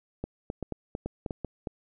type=clicks; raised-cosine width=2 ms; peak=-19 dBFS; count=10; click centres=0.24 / 0.501 / 0.627 / 0.723 / 0.951 / 1.06 / 1.262 / 1.308 / 1.447 / 1.672 s; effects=none